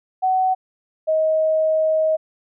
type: tone pair in turn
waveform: sine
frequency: 750 / 630.7 Hz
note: F#5 / D#5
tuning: +23 / +23 cents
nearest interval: minor third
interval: 300 cents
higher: first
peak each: -15 dBFS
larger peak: neither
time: 0.22-0.55 / 1.07-2.17 s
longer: second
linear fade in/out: 20 ms
effects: none